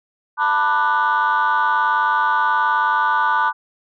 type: chord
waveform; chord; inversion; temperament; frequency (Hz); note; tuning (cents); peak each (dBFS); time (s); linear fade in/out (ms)
sine; B minor seventh; third; just; 889 / 987.8 / 1185.3 / 1481.6; A5 / B5 / D6 / F#6; +18 / 0 / +16 / +2; -19; 0.37-3.53; 50
effects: tanh soft clip ceiling -9 dBFS